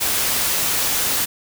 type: noise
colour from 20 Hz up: white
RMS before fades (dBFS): -20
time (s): 0-1.26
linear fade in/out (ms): 20
effects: none